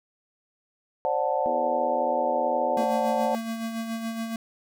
sine chord, D dominant seventh, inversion third, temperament just, 528.6 / 587.3 / 734.2 / 881 Hz, C5 / D5 / F#5 / A5, +18 / 0 / -14 / +2 cents, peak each -28 dBFS, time 1.05-3.35 s, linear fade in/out 0 ms
harmonic tone, 82.3 Hz, E2, 2 cents flat, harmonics 3 / 4 / 5 / 6 / 7, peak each -35 / -37 / -39 / -41 / -42 dBFS, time 1.46-2.84 s, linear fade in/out 0 ms
square tone with tremolo, 226.6 Hz, A#3, 49 cents flat, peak -28 dBFS, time 2.77-4.36 s, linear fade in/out 2 ms, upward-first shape sine, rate 7.1 Hz, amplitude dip 45%
effects none

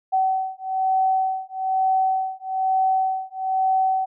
sine beating tone pair, 759 / 760.1 Hz, F#5 / F#5, +44 / +46 cents, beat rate 1.1 Hz, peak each -22 dBFS, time 0.12-4.06 s, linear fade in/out 20 ms, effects none

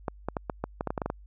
clicks, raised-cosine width 1 ms, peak -15 dBFS, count 12, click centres 0.082 / 0.286 / 0.368 / 0.498 / 0.64 / 0.809 / 0.873 / 0.905 / 0.978 / 1.018 / 1.06 / 1.101 s, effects added 50 Hz sine -47 dBFS peak until 1.26 s

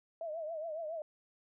sine tone with vibrato, 640 Hz, D#5, 49 cents sharp, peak -37 dBFS, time 0.21-1.02 s, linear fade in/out 2 ms, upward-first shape triangle, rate 7.2 Hz, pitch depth 120 cents each way, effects none

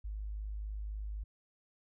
sine tone, 51.91 Hz, G#1, in tune, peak -37 dBFS, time 0.04-1.24 s, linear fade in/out 10 ms, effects none

